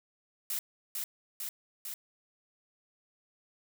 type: noise with echo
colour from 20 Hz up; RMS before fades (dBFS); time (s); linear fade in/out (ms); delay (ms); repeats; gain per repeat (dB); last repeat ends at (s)
blue; -34; 0.5-0.59; 2; 450; 3; -2; 1.94
effects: none